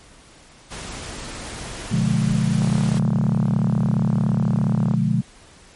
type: noise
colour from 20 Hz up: pink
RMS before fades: -33 dBFS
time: 0.7-3 s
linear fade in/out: 20 ms
type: chord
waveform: sine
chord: B diminished seventh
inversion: none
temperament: just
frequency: 123.47 / 148.16 / 177.8 / 213.4 Hz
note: B2 / D3 / F3 / Ab3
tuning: 0 / +16 / +31 / +47 cents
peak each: -22 dBFS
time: 1.91-5.22 s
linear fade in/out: 10 ms
type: click train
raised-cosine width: 1 ms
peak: -16 dBFS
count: 87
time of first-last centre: 2.62-4.938 s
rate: 37.1 Hz
effects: pink hiss -48 dBFS RMS until 5.75 s + MP3 48 kbps